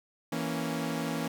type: chord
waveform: sawtooth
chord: A# diminished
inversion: second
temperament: equal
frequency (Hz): 164.81 / 233.1 / 277.2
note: E3 / A#3 / C#4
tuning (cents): 0 / 0 / 0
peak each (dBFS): -31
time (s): 0.32-1.28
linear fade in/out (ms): 5
effects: none